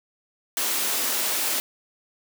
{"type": "high-pass noise", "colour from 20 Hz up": "white", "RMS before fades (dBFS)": -25, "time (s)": [0.57, 1.6], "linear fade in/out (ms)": 0, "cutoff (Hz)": 210, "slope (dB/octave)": 48, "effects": []}